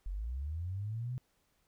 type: linear sweep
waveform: sine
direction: up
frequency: 42.06 to 129.5 Hz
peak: -35 dBFS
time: 0.06-1.18 s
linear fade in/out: 0 ms
effects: pink hiss -75 dBFS RMS until 1.67 s